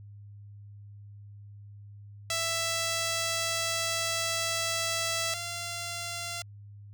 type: tone pair in turn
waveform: 5% pulse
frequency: 662 / 688.5 Hz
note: E5 / F5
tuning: +7 / -25 cents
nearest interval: minor second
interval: 68 cents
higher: second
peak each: -17 / -23 dBFS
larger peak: first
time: 2.3-5.34 / 5.34-6.42 s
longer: first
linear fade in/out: 2 ms
effects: added 102 Hz sine -45 dBFS peak until 6.93 s